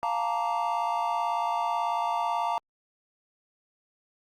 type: chord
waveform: triangle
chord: Bb major seventh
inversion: second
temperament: just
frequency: 699.2 / 874.1 / 932.3 / 1165.4 Hz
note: F5 / A5 / Bb5 / D6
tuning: +2 / -12 / 0 / -14 cents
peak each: -29 / -31 / -27 / -32 dBFS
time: 0.03-2.58 s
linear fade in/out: 0 ms
effects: Opus 48 kbps